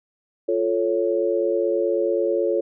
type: chord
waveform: sine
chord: F augmented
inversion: none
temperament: equal with one note detuned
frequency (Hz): 349.2 / 438.5 / 554.4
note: F4 / A4 / C#5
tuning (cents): 0 / -6 / 0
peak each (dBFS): -23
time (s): 0.48-2.61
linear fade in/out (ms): 10
effects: none